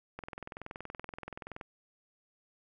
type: click train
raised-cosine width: 0.5 ms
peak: -26 dBFS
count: 31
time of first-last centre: 0.19-1.612 s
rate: 21.1 Hz
effects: none